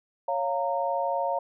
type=chord; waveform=sine; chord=Bb minor; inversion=first; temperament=equal with one note detuned; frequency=554.4 / 698.5 / 923.2 Hz; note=Db5 / F5 / Bb5; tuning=0 / 0 / -17 cents; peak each=-29 dBFS; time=0.28-1.39 s; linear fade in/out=5 ms; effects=none